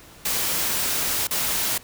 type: noise with dropouts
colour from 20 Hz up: white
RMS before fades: -24 dBFS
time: 0.25-1.78 s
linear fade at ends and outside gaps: 5 ms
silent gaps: 1.272-1.308 s
effects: pink hiss -47 dBFS RMS until 1.83 s